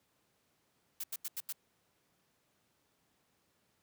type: noise bursts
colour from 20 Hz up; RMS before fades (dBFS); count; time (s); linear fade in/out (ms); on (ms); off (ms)
blue; -39; 5; 1-1.526; 5; 38; 84
effects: pink hiss -75 dBFS RMS until 3.82 s + high-pass 100 Hz 12 dB/octave